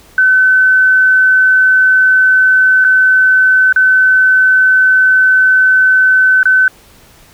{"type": "tone with dropouts", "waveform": "sine", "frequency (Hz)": 1519, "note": "F#6", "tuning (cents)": 45, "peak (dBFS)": -5, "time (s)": [0.18, 6.68], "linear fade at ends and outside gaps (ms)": 2, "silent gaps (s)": [[2.843, 2.847], [3.726, 3.761], [6.431, 6.455]], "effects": ["pink hiss -43 dBFS RMS until 7.33 s"]}